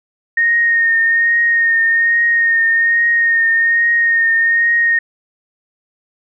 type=tone with vibrato; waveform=sine; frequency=1849 Hz; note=A#6; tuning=15 cents flat; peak=-10 dBFS; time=0.37-4.99 s; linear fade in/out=5 ms; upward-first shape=triangle; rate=1.2 Hz; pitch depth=23 cents each way; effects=none